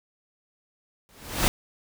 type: noise with exponential growth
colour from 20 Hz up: pink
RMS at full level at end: -19 dBFS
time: 1.09-1.48 s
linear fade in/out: 0 ms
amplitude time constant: 84 ms
effects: none